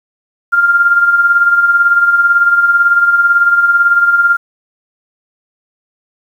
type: tone with tremolo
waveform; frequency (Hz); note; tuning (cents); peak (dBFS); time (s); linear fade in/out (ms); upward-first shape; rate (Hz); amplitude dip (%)
sine; 1396.9; F6; 0; -4; 0.52-4.37; 20; sine; 18; 55
effects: 7-bit